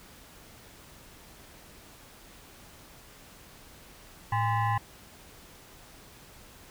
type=tone with frequency modulation; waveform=sine; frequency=110 Hz; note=A2; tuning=in tune; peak=-24 dBFS; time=4.32-4.78 s; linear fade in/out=5 ms; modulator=921 Hz; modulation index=1.3; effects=pink hiss -52 dBFS RMS until 6.7 s